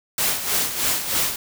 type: noise with tremolo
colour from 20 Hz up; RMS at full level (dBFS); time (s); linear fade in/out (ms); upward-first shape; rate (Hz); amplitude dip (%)
white; -20; 0.18-1.36; 2; sine; 3.2; 65
effects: none